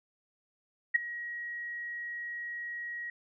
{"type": "tone with ADSR envelope", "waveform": "sine", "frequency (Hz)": 1900, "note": "A#6", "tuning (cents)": 33, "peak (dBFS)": -18, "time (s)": [0.94, 3.1], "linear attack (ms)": 15, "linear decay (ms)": 11, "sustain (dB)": -18, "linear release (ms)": 3, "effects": []}